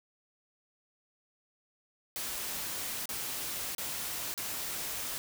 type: noise with dropouts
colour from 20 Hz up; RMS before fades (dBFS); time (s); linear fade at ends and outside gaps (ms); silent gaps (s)
white; -37; 2.16-5.18; 0; 3.056-3.091 / 3.749-3.782 / 4.34-4.377
effects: none